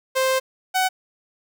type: tone pair in turn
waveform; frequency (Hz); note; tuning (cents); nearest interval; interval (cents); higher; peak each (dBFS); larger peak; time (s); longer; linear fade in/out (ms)
sawtooth; 524 / 749.6; C5 / F#5; +2 / +22; tritone; 620; second; -14; neither; 0.15-0.4 / 0.74-0.89; first; 20
effects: none